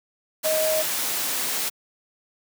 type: tone in noise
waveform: sine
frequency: 627 Hz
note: D#5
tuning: 13 cents sharp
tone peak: -21 dBFS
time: 0.44-0.83 s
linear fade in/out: 20 ms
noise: white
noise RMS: -26 dBFS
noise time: 0.43-1.7 s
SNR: +2 dB
effects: high-pass 200 Hz 12 dB/octave